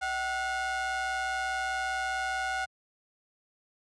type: ring-modulated tone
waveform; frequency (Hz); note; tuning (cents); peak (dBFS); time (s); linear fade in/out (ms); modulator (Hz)
square; 349.2; F4; 0; -27; 0.01-2.66; 20; 1110
effects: high-pass 100 Hz 12 dB/octave + resampled to 22050 Hz